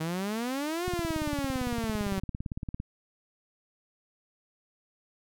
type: exponential two-way sweep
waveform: sawtooth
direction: up then down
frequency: 155.56 to 365.9 to 188.6 Hz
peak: -26 dBFS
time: 0-2.2 s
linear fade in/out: 10 ms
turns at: 0.86 s
type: click train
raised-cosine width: 5 ms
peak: -22 dBFS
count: 35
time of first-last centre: 0.88-2.801 s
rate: 17.7 Hz
effects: none